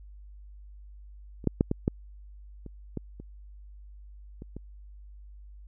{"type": "clicks", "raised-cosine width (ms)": 3, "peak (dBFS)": [-30, -10, -8, -13, -11, -29, -19, -29, -28, -26], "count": 10, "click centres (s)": [1.442, 1.473, 1.609, 1.714, 1.879, 2.663, 2.973, 3.2, 4.421, 4.566], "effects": ["added 50 Hz sine -45 dBFS peak until 5.67 s"]}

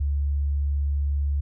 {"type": "tone", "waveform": "sine", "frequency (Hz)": 71.2, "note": "C#2", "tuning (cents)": 47, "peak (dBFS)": -21, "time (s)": [0, 1.41], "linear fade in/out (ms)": 10, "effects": []}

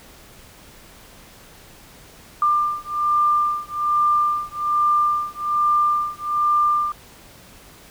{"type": "beating tone pair", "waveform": "sine", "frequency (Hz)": [1193, 1194.2], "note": ["D6", "D6"], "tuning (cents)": [27, 29], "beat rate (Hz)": 1.2, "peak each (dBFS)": -20, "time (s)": [2.42, 6.92], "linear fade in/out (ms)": 2, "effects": ["pink hiss -46 dBFS RMS until 7.9 s"]}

